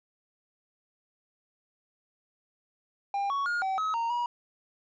triangle tone with pitch steps, 799 / 1116 / 1425 / 766 / 1279 / 925 / 961 Hz, G5 / C#6 / F6 / G5 / D#6 / A#5 / B5, +33 / +11 / +34 / -40 / +47 / -14 / -48 cents, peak -25 dBFS, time 3.14-4.26 s, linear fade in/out 2 ms, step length 160 ms, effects resampled to 16000 Hz + 11-bit

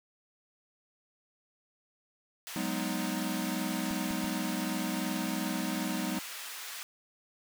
pink high-pass noise, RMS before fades -42 dBFS, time 2.47-6.83 s, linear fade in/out 0 ms, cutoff 1400 Hz, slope 12 dB/octave
square chord, G# minor seventh, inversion third, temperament equal with one note detuned, 185 / 207.7 / 248.4 / 311.1 Hz, F#3 / G#3 / B3 / D#4, 0 / 0 / +10 / 0 cents, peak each -38 dBFS, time 2.56-6.19 s, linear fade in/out 2 ms
clicks, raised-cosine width 5 ms, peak -34 dBFS, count 3, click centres 3.91 / 4.11 / 4.243 s
effects none

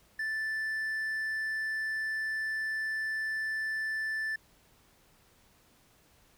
triangle tone, 1760 Hz, A6, in tune, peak -29 dBFS, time 0.19-4.36 s, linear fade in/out 5 ms, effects pink hiss -64 dBFS RMS until 6.37 s

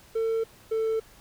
triangle tone pair in turn, 450.2 / 444.5 Hz, A4 / A4, +40 / +18 cents, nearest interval unison, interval 22 cents, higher first, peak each -21 dBFS, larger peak neither, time 0.15-0.44 / 0.71-1 s, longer neither, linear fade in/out 10 ms, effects tanh soft clip ceiling -17 dBFS + pink hiss -54 dBFS RMS until 1.2 s

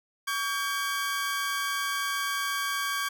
sawtooth tone pair together, 1133 / 1595.8 Hz, C#6 / G6, +37 / +30 cents, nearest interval tritone, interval 593 cents, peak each -27 dBFS, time 0.27-3.09 s, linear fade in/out 10 ms, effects none

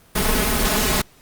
pink noise with comb filter, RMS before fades -19 dBFS, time 0.15-1.02 s, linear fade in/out 10 ms, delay 4.7 ms, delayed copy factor +0.75, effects pink hiss -52 dBFS RMS until 1.21 s + Opus 32 kbps

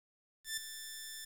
10% pulse tone with ADSR envelope, 1770 Hz, A6, 10 cents sharp, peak -25 dBFS, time 0.44-1.25 s, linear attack 130 ms, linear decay 9 ms, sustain -10 dB, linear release 6 ms, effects 9-bit

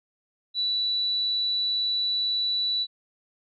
sine tone, 3951 Hz, B7, in tune, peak -23 dBFS, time 0.54-2.87 s, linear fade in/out 50 ms, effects none

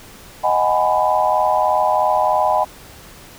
sine chord, G# minor seventh, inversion second, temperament just, 623 / 747.5 / 830.6 / 996.7 Hz, D#5 / F#5 / G#5 / B5, +2 / +17 / 0 / +16 cents, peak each -19 dBFS, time 0.43-2.65 s, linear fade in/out 20 ms, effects pink hiss -41 dBFS RMS until 3.38 s

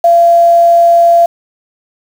sine tone with quantisation, 683 Hz, F5, 39 cents flat, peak -3 dBFS, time 0.04-1.26 s, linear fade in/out 5 ms, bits 5, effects none

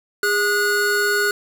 square tone pair together, 408.9 / 1457 Hz, G#4 / F#6, -27 / -27 cents, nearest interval octave + minor seventh, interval 2200 cents, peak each -22 / -19 dBFS, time 0.23-1.31 s, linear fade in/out 2 ms, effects none

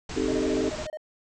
pink low-pass noise, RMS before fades -36 dBFS, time 0.09-0.87 s, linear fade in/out 5 ms, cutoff 7900 Hz, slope 96 dB/octave
sine chord, A half-diminished seventh, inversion first, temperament equal, 261.6 / 311.1 / 392 / 440 Hz, C4 / Eb4 / G4 / A4, 0 / 0 / 0 / 0 cents, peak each -29 dBFS, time 0.16-0.7 s, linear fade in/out 10 ms
triangle tone bursts, 617 Hz, D#5, 15 cents flat, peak -30 dBFS, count 10, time 0.28-0.972 s, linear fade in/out 2 ms, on 44 ms, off 28 ms
effects none

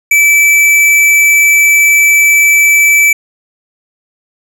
square tone, 2313 Hz, D7, 27 cents flat, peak -5 dBFS, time 0.11-3.13 s, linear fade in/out 5 ms, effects none

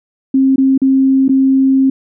sine tone with dropouts, 267 Hz, C4, 35 cents sharp, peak -7 dBFS, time 0.34-1.9 s, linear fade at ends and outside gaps 5 ms, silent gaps 0.56-0.58 / 0.778-0.817 / 1.282-1.292 s, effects none

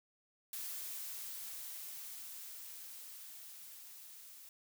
blue noise with level ramp, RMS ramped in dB -43 to -55 dBFS, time 0.53-4.49 s, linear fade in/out 2 ms, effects none

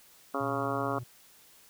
harmonic tone, 138.59 Hz, C#3, in tune, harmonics 2 / 3 / 4 / 5 / 6 / 7 / 8 / 9 / 10, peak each -36 / -37 / -37 / -37 / -42 / -41 / -36 / -38 / -41 dBFS, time 0.34-0.99 s, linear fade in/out 5 ms
triangle tone with vibrato, 121 Hz, B2, 35 cents flat, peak -36 dBFS, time 0.4-1.04 s, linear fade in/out 10 ms, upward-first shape triangle, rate 20 Hz, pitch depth 31 cents each way
effects white hiss -58 dBFS RMS until 1.69 s

